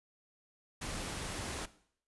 pink noise, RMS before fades -40 dBFS, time 0.81-1.66 s, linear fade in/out 10 ms, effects noise-tail reverb RT60 0.6 s tail -17 dB re dry + resampled to 24000 Hz

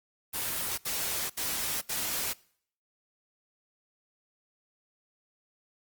white noise bursts, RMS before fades -32 dBFS, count 4, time 0.33-2.337 s, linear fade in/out 20 ms, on 450 ms, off 69 ms, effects noise-tail reverb RT60 0.6 s tail -23 dB re dry + Opus 24 kbps

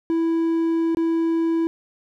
triangle tone with dropouts, 329.6 Hz, E4, in tune, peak -16 dBFS, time 0.1-1.67 s, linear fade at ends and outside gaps 0 ms, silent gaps 0.948-0.971 s, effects none

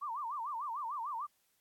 sine tone with vibrato, 1040 Hz, C6, 11 cents flat, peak -36 dBFS, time 0.01-1.27 s, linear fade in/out 20 ms, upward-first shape sine, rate 6.7 Hz, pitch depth 260 cents each way, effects white hiss -75 dBFS RMS until 1.6 s + AAC 64 kbps

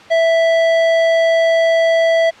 square tone, 659.3 Hz, E5, in tune, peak -11 dBFS, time 0.1-2.31 s, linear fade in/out 20 ms, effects white hiss -39 dBFS RMS until 2.4 s + low-pass 3000 Hz 12 dB/octave

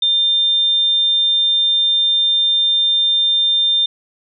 sine tone, 3600 Hz, A7, 39 cents sharp, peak -12 dBFS, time 0.02-3.86 s, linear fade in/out 5 ms, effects none

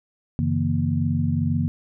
sine tone cluster, 93.8 / 139.7 / 161.9 / 235.7 Hz, F#2 / C#3 / E3 / A#3, +24 / +14 / -31 / +19 cents, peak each -25 dBFS, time 0.39-1.68 s, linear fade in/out 0 ms, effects none

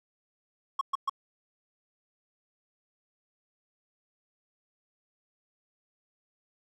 triangle tone bursts, 1095 Hz, C#6, 22 cents flat, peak -23 dBFS, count 3, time 0.79-1.096 s, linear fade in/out 5 ms, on 22 ms, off 120 ms, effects none

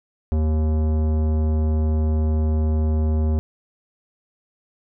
sine tone with tanh clipping, 77.78 Hz, D#2, in tune, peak -19 dBFS, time 0.32-3.39 s, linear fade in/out 0 ms, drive 16 dB, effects none

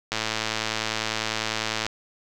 click train, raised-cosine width 0.2 ms, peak -8 dBFS, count 193, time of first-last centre 0.12-1.865 s, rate 110 Hz, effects none

